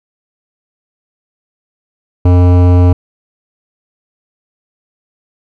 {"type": "tone with hard clipping", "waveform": "sine", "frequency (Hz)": 89.2, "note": "F2", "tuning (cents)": 37, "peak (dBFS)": -6, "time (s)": [2.25, 2.93], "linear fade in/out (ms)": 5, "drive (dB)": 16, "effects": []}